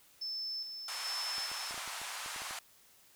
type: tone with tremolo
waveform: sine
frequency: 5274 Hz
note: E8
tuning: in tune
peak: -36 dBFS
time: 0.21-1.72 s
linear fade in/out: 10 ms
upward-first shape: square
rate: 1.2 Hz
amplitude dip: 45%
type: band-pass noise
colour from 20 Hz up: pink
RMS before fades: -42 dBFS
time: 0.88-2.59 s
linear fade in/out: 2 ms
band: 810 to 11000 Hz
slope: 24 dB/octave
type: clicks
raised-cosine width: 1 ms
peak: -36 dBFS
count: 11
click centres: 1.382 / 1.516 / 1.71 / 1.743 / 1.778 / 1.877 / 2.016 / 2.261 / 2.362 / 2.419 / 2.509 s
effects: white hiss -63 dBFS RMS until 3.15 s